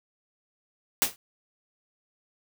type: noise with exponential decay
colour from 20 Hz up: white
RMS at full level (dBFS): -18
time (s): 1.02-1.16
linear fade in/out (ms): 0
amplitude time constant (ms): 29
effects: none